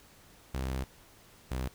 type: tone pair in turn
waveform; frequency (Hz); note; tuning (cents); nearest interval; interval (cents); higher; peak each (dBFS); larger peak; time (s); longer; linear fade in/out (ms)
sawtooth; 65.41 / 64.29; C2 / C2; 0 / -30; unison; 30; first; -28; neither; 0.54-0.84 / 1.51-1.68; first; 5
effects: pink hiss -58 dBFS RMS until 1.74 s